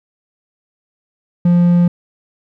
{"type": "tone", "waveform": "triangle", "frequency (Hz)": 174.61, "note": "F3", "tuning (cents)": 0, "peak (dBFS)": -6, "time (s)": [1.45, 1.88], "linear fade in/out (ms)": 5, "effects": []}